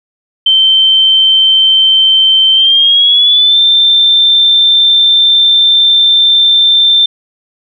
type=tone with pitch glide; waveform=sine; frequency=3107 to 3569 Hz; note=G7 to A7; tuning=-16 to +24 cents; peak=-4 dBFS; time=0.46-7.06 s; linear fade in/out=5 ms; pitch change=+240 cents; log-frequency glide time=2.52-3.59 s; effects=none